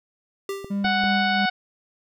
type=tone with exponential decay; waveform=square; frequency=394 Hz; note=G4; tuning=9 cents sharp; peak=-25 dBFS; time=0.49-0.95 s; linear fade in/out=2 ms; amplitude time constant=98 ms
type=clicks; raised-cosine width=2 ms; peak=-22 dBFS; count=3; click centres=0.645 / 0.847 / 1.039 s
type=tone with tremolo; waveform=triangle; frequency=200 Hz; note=G3; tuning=35 cents sharp; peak=-20 dBFS; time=0.7-1.46 s; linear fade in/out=10 ms; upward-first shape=sine; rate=2.9 Hz; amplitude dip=45%
type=harmonic tone; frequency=740 Hz; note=F#5; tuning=in tune; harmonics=1 / 2 / 3 / 4 / 5 / 6 / 7; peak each=-23 / -24 / -29 / -32 / -32 / -34 / -41 dBFS; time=0.84-1.5 s; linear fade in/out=10 ms
effects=none